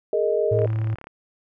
sine chord, Ab suspended second, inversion none, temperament equal with one note detuned, 415.3 / 460.5 / 622.3 Hz, Ab4 / Bb4 / Eb5, 0 / -21 / 0 cents, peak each -23 dBFS, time 0.13-0.66 s, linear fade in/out 2 ms
triangle tone, 110 Hz, A2, in tune, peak -19 dBFS, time 0.51-0.95 s, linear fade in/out 10 ms
click train, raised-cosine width 0.5 ms, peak -24 dBFS, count 18, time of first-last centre 0.59-1.07 s, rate 35.4 Hz
effects none

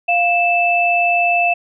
sine tone pair together, 698.5 / 2637 Hz, F5 / E7, 0 / 0 cents, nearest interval octave + major seventh, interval 2300 cents, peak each -15 dBFS, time 0.08-1.54 s, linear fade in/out 10 ms, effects none

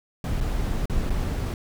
brown noise with dropouts, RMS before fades -25 dBFS, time 0.24-1.54 s, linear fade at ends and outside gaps 2 ms, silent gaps 0.404-0.409 / 0.857-0.897 / 1.098-1.103 s, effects none

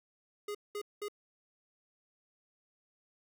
square tone bursts, 413.5 Hz, G#4, 8 cents flat, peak -37 dBFS, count 3, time 0.48-1.084 s, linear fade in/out 5 ms, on 68 ms, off 200 ms, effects none

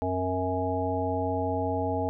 harmonic tone with a mistuned harmonic, 92.5 Hz, F#2, in tune, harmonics 1 / 3 / 5 / 7 / 9, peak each -32 / -32 / -32 / -32 / -32 dBFS, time 0.02-2.09 s, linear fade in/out 0 ms, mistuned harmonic 3, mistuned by -46 cents, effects none

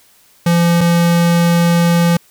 square tone pair in turn, 170.9 / 170.9 Hz, F3 / F3, -37 / -37 cents, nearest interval unison, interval 0 cents, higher neither, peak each -10 dBFS, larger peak neither, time 0.46-0.81 / 0.81-2.17 s, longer second, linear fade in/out 5 ms, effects white hiss -50 dBFS RMS until 2.3 s

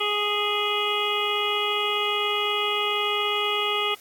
harmonic tone, 415.3 Hz, G#4, in tune, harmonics 1 / 2 / 3 / 5 / 6 / 7 / 8, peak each -29 / -33 / -28 / -32 / -32 / -28 / -30 dBFS, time 0-3.95 s, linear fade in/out 10 ms, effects white hiss -51 dBFS RMS until 4 s + AAC 64 kbps

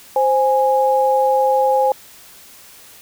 sine tone pair together, 523.3 / 828.3 Hz, C5 / G#5, 0 / -5 cents, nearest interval minor sixth, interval 795 cents, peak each -15 dBFS, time 0.16-1.92 s, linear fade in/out 2 ms, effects white hiss -43 dBFS RMS until 3.01 s

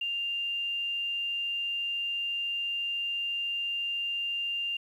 sine tone, 2794 Hz, F7, in tune, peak -29 dBFS, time 0.01-4.77 s, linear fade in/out 5 ms, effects 10-bit

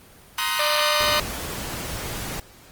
15% pulse chord, C half-diminished seventh, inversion third, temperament just, 941.9 / 1046.5 / 1255.8 / 1507 Hz, Bb5 / C6 / Eb6 / Gb6, +18 / 0 / +16 / +31 cents, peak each -21 dBFS, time 0.38-1.2 s, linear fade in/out 2 ms
harmonic tone, 598 Hz, D5, 31 cents sharp, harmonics 1 / 2 / 3 / 4 / 5 / 6 / 7 / 8, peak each -25 / -27 / -33 / -34 / -33 / -34 / -33 / -34 dBFS, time 0.59-1.2 s, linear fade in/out 5 ms
pink noise, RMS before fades -31 dBFS, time 1-2.4 s, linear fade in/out 5 ms
effects pink hiss -49 dBFS RMS until 2.71 s + Opus 24 kbps

